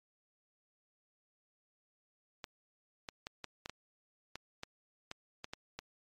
clicks, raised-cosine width 0.2 ms, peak -24 dBFS, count 12, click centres 2.442 / 3.088 / 3.269 / 3.443 / 3.659 / 3.696 / 4.356 / 4.634 / 5.114 / 5.444 / 5.535 / 5.79 s, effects MP3 64 kbps

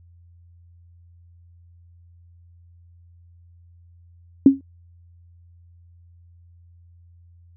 sine tone with exponential decay, 272.4 Hz, C#4, 30 cents flat, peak -3 dBFS, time 4.46-4.61 s, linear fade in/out 2 ms, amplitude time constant 31 ms, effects added 86 Hz sine -48 dBFS peak until 7.56 s

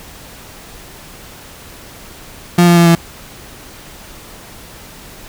35% pulse tone with pitch steps, 174.61 / 172.5 / 170.42 / 168.37 Hz, F3 / F3 / F3 / E3, 0 / -21 / -42 / +37 cents, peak -4 dBFS, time 2.58-2.952 s, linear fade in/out 5 ms, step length 93 ms, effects pink hiss -36 dBFS RMS until 5.28 s

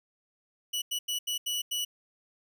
sawtooth tone bursts at uneven times, 2946 Hz, F#7, 8 cents flat, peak -26 dBFS, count 6, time 0.73-0.82 / 0.91-0.99 / 1.08-1.19 / 1.27-1.38 / 1.46-1.62 / 1.71-1.85 s, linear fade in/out 10 ms, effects none

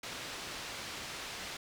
white low-pass noise, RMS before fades -43 dBFS, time 0.03-1.57 s, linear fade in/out 5 ms, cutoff 4500 Hz, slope 12 dB/octave, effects none

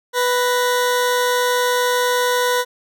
20% pulse tone pair together, 493.9 / 1864.7 Hz, B4 / A#6, 0 / 0 cents, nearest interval octave + major seventh, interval 2300 cents, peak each -11 / -22 dBFS, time 0.13-2.65 s, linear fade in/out 50 ms, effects none

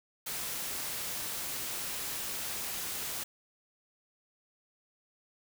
white noise, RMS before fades -37 dBFS, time 0.26-3.24 s, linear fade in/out 10 ms, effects none

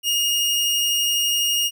sawtooth tone, 2852 Hz, F7, 36 cents sharp, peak -15 dBFS, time 0.03-1.71 s, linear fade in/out 50 ms, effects none

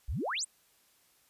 sine exponential sweep, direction up, 44.92 to 9600 Hz, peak -31 dBFS, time 0.08-0.45 s, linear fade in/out 10 ms, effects white hiss -67 dBFS RMS until 1.29 s + resampled to 32000 Hz

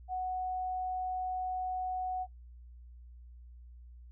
sine tone, 740 Hz, F#5, in tune, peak -32 dBFS, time 0.08-2.27 s, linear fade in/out 50 ms, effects noise-tail reverb RT60 0.1 s tail -18 dB re dry + added 60 Hz sine -49 dBFS peak until 4.11 s

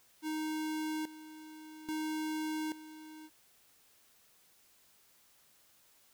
square tone with tremolo, 311.1 Hz, D#4, in tune, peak -35 dBFS, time 0.22-3.3 s, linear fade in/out 50 ms, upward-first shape square, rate 0.6 Hz, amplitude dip 80%, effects white hiss -66 dBFS RMS until 6.13 s

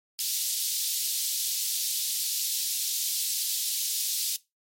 pink high-pass noise, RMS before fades -29 dBFS, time 0.19-4.36 s, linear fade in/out 0 ms, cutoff 3800 Hz, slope 24 dB/octave, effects noise-tail reverb RT60 0.2 s tail -19 dB re dry + MP3 64 kbps

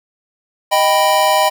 square chord, Eb augmented, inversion none, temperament equal, 622.3 / 784 / 987.8 Hz, Eb5 / G5 / B5, 0 / 0 / 0 cents, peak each -16 dBFS, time 0.71-1.5 s, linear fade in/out 20 ms, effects none

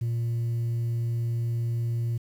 sine tone, 117.1 Hz, A#2, 8 cents sharp, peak -22 dBFS, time 0.01-2.18 s, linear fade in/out 10 ms, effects tanh soft clip ceiling -24 dBFS + 9-bit

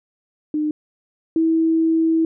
sine tone pair in turn, 303.4 / 324.7 Hz, D#4 / E4, -44 / -26 cents, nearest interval minor second, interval 118 cents, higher second, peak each -18 / -14 dBFS, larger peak second, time 0.54-0.71 / 1.36-2.25 s, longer second, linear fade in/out 2 ms, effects none

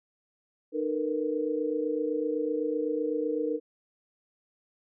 sine tone cluster, 305.1 / 453.3 / 481.2 Hz, D#4 / A#4 / B4, -34 / -48 / -45 cents, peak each -31 dBFS, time 0.72-3.6 s, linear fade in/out 50 ms, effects none

